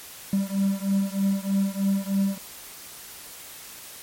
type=beating tone pair; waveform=triangle; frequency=194.7 / 197.9 Hz; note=G3 / G3; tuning=-12 / +17 cents; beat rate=3.2 Hz; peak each=-22 / -23 dBFS; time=0.33-2.38 s; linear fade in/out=2 ms; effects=white hiss -42 dBFS RMS until 4.02 s + MP3 64 kbps